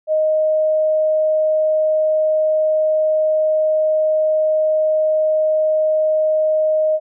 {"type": "tone", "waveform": "sine", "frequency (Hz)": 622.3, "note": "D#5", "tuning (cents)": 0, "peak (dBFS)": -13, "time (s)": [0.07, 7], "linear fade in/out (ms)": 50, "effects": []}